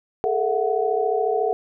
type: tone cluster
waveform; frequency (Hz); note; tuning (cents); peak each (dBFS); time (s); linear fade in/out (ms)
sine; 417.1 / 451.1 / 673 / 740; G#4 / A4 / E5 / F#5; +7 / +43 / +36 / 0; -24 / -23 / -28 / -24; 0.24-1.53; 0
effects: none